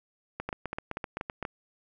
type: two click trains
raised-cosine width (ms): 0.5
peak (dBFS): -18 / -18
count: 5 / 9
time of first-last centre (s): 0.49-1.452 / 0.4-1.427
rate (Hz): 4.16 / 7.79
effects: none